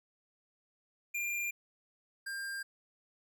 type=tone pair in turn; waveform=square; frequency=2395 / 1598.5 Hz; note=D7 / G6; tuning=+33 / +33 cents; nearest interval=perfect fifth; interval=700 cents; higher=first; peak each=-34 / -38 dBFS; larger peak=first; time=1.14-1.51 / 2.26-2.63 s; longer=neither; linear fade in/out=10 ms; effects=none